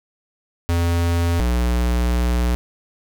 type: tone pair in turn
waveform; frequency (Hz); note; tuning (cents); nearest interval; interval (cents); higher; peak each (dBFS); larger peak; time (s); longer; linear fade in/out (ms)
square; 85.3 / 60.32; F2 / B1; -40 / -40; tritone; 600; first; -17; neither; 0.69-1.4 / 1.4-2.55; second; 0
effects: none